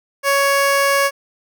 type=tone; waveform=15% pulse; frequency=557 Hz; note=C#5; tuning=8 cents sharp; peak=-7 dBFS; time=0.23-1.11 s; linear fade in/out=50 ms; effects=none